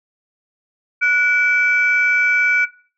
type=tone pair together; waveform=sine; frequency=1467 / 2309 Hz; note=F#6 / D7; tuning=-15 / -30 cents; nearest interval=minor sixth; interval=785 cents; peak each=-15 dBFS; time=1.01-2.66 s; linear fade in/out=20 ms; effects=noise-tail reverb RT60 0.4 s tail -17 dB re dry + tanh soft clip ceiling -5 dBFS